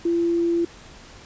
sine tone, 340 Hz, F4, 46 cents flat, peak -18 dBFS, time 0.05-0.65 s, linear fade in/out 5 ms, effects pink hiss -45 dBFS RMS until 1.25 s + resampled to 16000 Hz

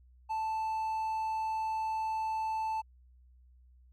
triangle tone, 880 Hz, A5, in tune, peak -29 dBFS, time 0.29-2.82 s, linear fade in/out 20 ms, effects added 62 Hz sine -57 dBFS peak until 3.92 s

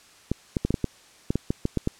clicks, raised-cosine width 3 ms, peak -10 dBFS, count 12, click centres 0.316 / 0.568 / 0.65 / 0.706 / 0.742 / 0.843 / 1.305 / 1.356 / 1.505 / 1.654 / 1.773 / 1.874 s, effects white hiss -53 dBFS RMS until 1.99 s + low-pass 8000 Hz 12 dB/octave

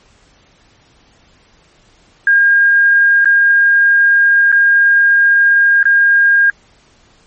sine tone with dropouts, 1616 Hz, G#6, 48 cents flat, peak -6 dBFS, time 2.27-6.5 s, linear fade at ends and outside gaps 2 ms, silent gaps 3.246-3.256 / 4.518-4.525 / 5.83-5.854 s, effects pink hiss -50 dBFS RMS until 7.26 s + MP3 32 kbps

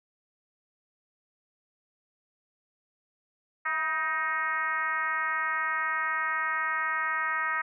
sine tone with frequency modulation, 1568 Hz, G6, in tune, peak -26 dBFS, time 3.65-7.62 s, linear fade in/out 10 ms, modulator 304 Hz, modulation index 1.7, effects none

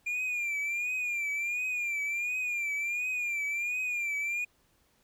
triangle tone with vibrato, 2400 Hz, D7, 37 cents sharp, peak -28 dBFS, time 0.06-4.45 s, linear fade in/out 10 ms, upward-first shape triangle, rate 1.4 Hz, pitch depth 92 cents each way, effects pink hiss -69 dBFS RMS until 5.03 s

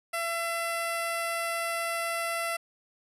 10% pulse tone with notch filter, 673 Hz, E5, 36 cents sharp, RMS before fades -31 dBFS, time 0.13-2.57 s, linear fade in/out 10 ms, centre 3700 Hz, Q 1.5, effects resampled to 32000 Hz

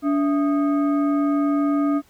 sine tone with frequency modulation, 287.5 Hz, D4, 37 cents flat, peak -17 dBFS, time 0.02-2.02 s, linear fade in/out 50 ms, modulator 951 Hz, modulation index 0.51, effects pink hiss -57 dBFS RMS until 2.09 s

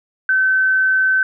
sine tone, 1532 Hz, G6, 40 cents flat, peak -12 dBFS, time 0.29-1.23 s, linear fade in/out 2 ms, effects none

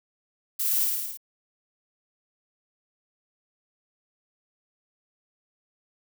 violet noise with echo, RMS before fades -27 dBFS, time 0.59-0.85 s, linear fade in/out 10 ms, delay 54 ms, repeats 6, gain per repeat -2 dB, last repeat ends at 1.174 s, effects none

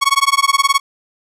sawtooth tone with tremolo, 1108.7 Hz, C#6, in tune, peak -4 dBFS, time 0.01-0.8 s, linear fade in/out 20 ms, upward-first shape sine, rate 19 Hz, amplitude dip 100%, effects low-pass 11000 Hz 12 dB/octave

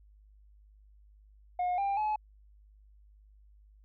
sine tone with pitch steps, 719 / 795 / 853 Hz, F#5 / G5 / G#5, -50 / +24 / +46 cents, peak -25 dBFS, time 1.59-2.16 s, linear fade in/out 5 ms, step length 190 ms, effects tanh soft clip ceiling -27 dBFS + added 51 Hz sine -56 dBFS peak until 3.84 s

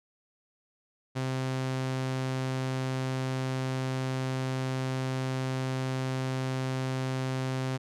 sawtooth tone, 130.81 Hz, C3, in tune, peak -25 dBFS, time 1.15-7.78 s, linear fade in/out 20 ms, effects low-pass 8000 Hz 12 dB/octave

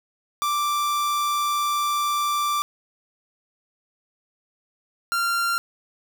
45% pulse tone pair in turn, 1174.7 / 1382.6 Hz, D6 / F6, 0 / -18 cents, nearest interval minor third, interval 282 cents, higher second, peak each -21 dBFS, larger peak neither, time 0.42-2.62 / 5.12-5.58 s, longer first, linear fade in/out 0 ms, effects none

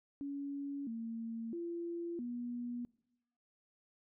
sine tone with pitch steps, 281.3 / 228 / 341.4 / 241.7 Hz, C#4 / A#3 / F4 / B3, +26 / -38 / -39 / -37 cents, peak -38 dBFS, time 0.21-2.85 s, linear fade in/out 0 ms, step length 660 ms, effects noise-tail reverb RT60 0.9 s tail -24 dB re dry

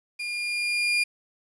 35% pulse tone with level ramp, 2416 Hz, D7, 48 cents sharp, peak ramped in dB -28 to -18 dBFS, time 0.19-1.04 s, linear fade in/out 10 ms, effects resampled to 22050 Hz + 9-bit

